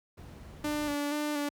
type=noise; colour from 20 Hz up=brown; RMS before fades=-43 dBFS; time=0.17-0.94 s; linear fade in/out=10 ms
type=tone with vibrato; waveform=sawtooth; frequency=293.7 Hz; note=D4; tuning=in tune; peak=-26 dBFS; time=0.64-1.49 s; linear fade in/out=5 ms; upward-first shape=square; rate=2.1 Hz; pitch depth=25 cents each way
effects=high-pass 60 Hz 12 dB/octave